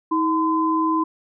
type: tone pair together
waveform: sine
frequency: 319.7 / 1021.5 Hz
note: D#4 / C6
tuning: +47 / -42 cents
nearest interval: octave + minor sixth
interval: 2011 cents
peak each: -20 dBFS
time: 0.11-1.04 s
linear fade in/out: 10 ms
effects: none

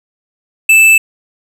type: tone with hard clipping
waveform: triangle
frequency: 2637 Hz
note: E7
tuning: in tune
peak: -5 dBFS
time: 0.69-0.98 s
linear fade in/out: 5 ms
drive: 14 dB
effects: none

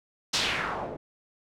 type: noise with low-pass filter sweep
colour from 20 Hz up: white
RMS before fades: -30 dBFS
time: 0.33-0.97 s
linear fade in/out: 10 ms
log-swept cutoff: 5500 to 410 Hz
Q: 1.9
effects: none

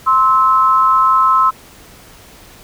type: tone pair together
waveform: sine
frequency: 1046.5 / 1301.6 Hz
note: C6 / E6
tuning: 0 / -22 cents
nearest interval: major third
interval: 378 cents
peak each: -11 dBFS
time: 0.06-1.51 s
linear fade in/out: 20 ms
effects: pink hiss -41 dBFS RMS until 2.63 s

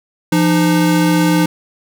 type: tone pair together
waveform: square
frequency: 171.57 / 305.7 Hz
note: F3 / D#4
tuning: -30 / -30 cents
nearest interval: minor seventh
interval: 1000 cents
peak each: -14 dBFS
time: 0.32-1.46 s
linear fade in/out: 5 ms
effects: none

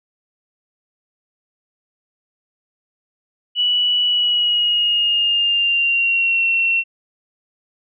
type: tone with pitch glide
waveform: sine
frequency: 2947 to 2718 Hz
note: F#7 to F7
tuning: -8 to -48 cents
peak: -14 dBFS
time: 3.55-6.84 s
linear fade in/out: 50 ms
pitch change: -140 cents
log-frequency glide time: 4.05-6.45 s
effects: none

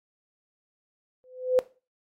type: tone with exponential growth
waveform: sine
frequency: 508 Hz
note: B4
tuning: 49 cents sharp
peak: -15 dBFS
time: 1.24-1.59 s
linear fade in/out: 0 ms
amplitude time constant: 74 ms
effects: noise-tail reverb RT60 0.3 s tail -17 dB re dry + AAC 48 kbps

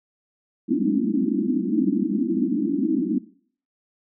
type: band-pass noise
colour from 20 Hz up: white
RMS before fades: -22 dBFS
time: 0.68-3.19 s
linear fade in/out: 20 ms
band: 190 to 330 Hz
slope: 96 dB/octave
effects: noise-tail reverb RT60 0.5 s tail -17 dB re dry

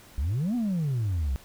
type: exponential two-way sweep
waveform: sine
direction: up then down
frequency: 61.74 to 252.1 to 61.74 Hz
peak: -22 dBFS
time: 0.18-1.36 s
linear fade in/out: 0 ms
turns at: 0.55 s
effects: tanh soft clip ceiling -23 dBFS + pink hiss -52 dBFS RMS until 1.44 s

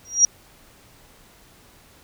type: tone with exponential growth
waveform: sine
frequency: 5710 Hz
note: F8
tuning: 37 cents sharp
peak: -7 dBFS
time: 0.05-0.25 s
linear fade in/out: 1 ms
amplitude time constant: 42 ms
effects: pink hiss -52 dBFS RMS until 2.03 s

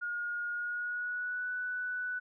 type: tone with pitch glide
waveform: sine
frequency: 1431 to 1487.5 Hz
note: F6 to F#6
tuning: +42 to +9 cents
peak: -33 dBFS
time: 0.01-2.2 s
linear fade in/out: 20 ms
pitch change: +67 cents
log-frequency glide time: 0.5-1.51 s
effects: none

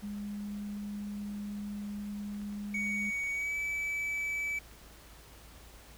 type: tone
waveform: sine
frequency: 205.2 Hz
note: G#3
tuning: 21 cents flat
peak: -36 dBFS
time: 0.02-3.11 s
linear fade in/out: 20 ms
type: clicks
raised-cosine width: 0.3 ms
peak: -40 dBFS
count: 12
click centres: 2.346 / 2.416 / 2.526 / 2.87 / 3.052 / 3.237 / 3.271 / 3.352 / 3.415 / 4.179 / 4.474 / 4.714 s
type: tone with pitch glide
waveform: triangle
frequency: 2243 to 2301 Hz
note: C#7 to D7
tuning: +20 to -36 cents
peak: -30 dBFS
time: 2.74-4.59 s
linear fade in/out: 5 ms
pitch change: +44 cents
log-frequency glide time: 3.31-3.57 s
effects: added 55 Hz sine -55 dBFS peak until 5.97 s + pink hiss -55 dBFS RMS until 5.97 s

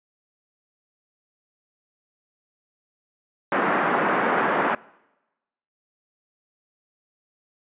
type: band-pass noise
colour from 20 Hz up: white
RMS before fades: -22 dBFS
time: 3.52-4.75 s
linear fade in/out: 2 ms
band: 190 to 1600 Hz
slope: 24 dB/octave
effects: noise-tail reverb RT60 1.0 s tail -23 dB re dry + resampled to 8000 Hz

